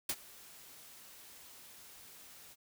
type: noise with ADSR envelope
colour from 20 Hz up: white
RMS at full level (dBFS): -33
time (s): 0.09-2.56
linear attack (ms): 5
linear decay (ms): 53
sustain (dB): -22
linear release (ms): 42
effects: none